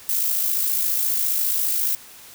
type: noise with amplitude modulation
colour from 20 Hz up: violet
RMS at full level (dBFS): -20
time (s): 0.09-1.95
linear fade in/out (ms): 2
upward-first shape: sine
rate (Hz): 54.6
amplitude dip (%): 40
effects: white hiss -44 dBFS RMS until 2.34 s